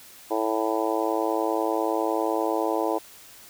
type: harmonic tone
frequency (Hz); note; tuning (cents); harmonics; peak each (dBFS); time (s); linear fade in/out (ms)
110; A2; 0; 3 / 4 / 5 / 6 / 7 / 8 / 9; -28 / -29 / -30 / -31 / -31 / -32 / -33; 0.3-2.99; 20
effects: white hiss -48 dBFS RMS until 3.49 s